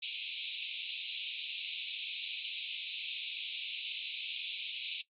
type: band-pass noise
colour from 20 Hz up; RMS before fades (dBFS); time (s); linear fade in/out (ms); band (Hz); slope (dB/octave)
pink; -41; 0.02-5.02; 10; 2400 to 3900; 96
effects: noise-tail reverb RT60 0.1 s tail -17 dB re dry + AAC 32 kbps